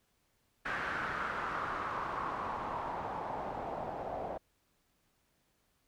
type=noise with low-pass filter sweep; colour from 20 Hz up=white; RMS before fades=-38 dBFS; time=0.65-4.38 s; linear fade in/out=10 ms; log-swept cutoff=1600 to 660 Hz; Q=3.3; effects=pink hiss -75 dBFS RMS until 5.87 s